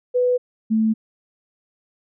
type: tone pair in turn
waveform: sine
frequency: 496.1 / 220.2 Hz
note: B4 / A3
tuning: +8 / +2 cents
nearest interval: octave + major second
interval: 1406 cents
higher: first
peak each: -15 dBFS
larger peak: neither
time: 0.14-0.38 / 0.7-0.94 s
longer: neither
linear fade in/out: 20 ms
effects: none